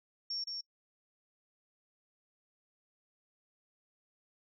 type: tone with echo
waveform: sine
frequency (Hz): 5490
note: F8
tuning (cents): -31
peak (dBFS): -35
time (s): 0.3-0.44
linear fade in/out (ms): 5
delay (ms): 170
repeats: 1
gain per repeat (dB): -3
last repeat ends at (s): 0.61
effects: noise-tail reverb RT60 0.1 s tail -26 dB re dry